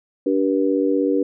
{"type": "harmonic tone", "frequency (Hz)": 96.2, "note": "G2", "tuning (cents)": -32, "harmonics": [3, 4, 5], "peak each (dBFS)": [-19, -22, -21], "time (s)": [0.26, 1.23], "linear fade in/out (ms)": 5, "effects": []}